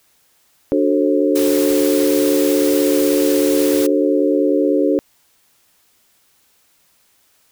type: chord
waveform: sine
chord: D dominant seventh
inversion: none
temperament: equal with one note detuned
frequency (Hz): 293.7 / 370 / 440 / 536.7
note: D4 / F#4 / A4 / C5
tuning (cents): 0 / 0 / 0 / +44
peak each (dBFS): -16 / -19 / -19 / -19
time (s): 0.72-4.99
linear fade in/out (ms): 0
type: noise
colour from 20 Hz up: white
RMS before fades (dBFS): -26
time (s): 1.35-3.87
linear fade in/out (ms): 10
effects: white hiss -58 dBFS RMS until 7.51 s